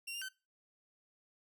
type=tone with pitch steps; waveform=sawtooth; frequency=2751 / 2802 / 1536 Hz; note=F7 / F7 / G6; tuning=-27 / +5 / -36 cents; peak=-37 dBFS; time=0.07-0.289 s; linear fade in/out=10 ms; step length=73 ms; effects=noise-tail reverb RT60 0.3 s tail -21 dB re dry